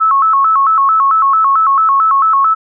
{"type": "tone with vibrato", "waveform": "sine", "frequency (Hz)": 1198, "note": "D6", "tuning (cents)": 34, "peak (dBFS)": -7, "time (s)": [0, 2.55], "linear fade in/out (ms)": 20, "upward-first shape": "square", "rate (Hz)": 4.5, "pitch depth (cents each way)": 150, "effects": []}